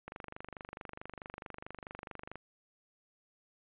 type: click train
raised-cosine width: 0.5 ms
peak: -28 dBFS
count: 57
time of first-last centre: 0.08-2.356 s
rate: 24.6 Hz
effects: resampled to 8000 Hz